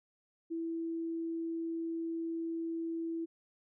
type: tone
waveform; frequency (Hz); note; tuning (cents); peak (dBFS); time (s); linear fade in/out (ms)
sine; 330.2; E4; +3; -34; 0.5-3.26; 20
effects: none